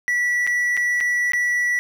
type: tone with dropouts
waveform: triangle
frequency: 1951 Hz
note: B6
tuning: 22 cents flat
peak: -16 dBFS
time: 0.08-1.79 s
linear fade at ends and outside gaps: 0 ms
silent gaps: 0.467-0.474 / 0.768-0.774 / 1.004-1.009 / 1.32-1.334 s
effects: none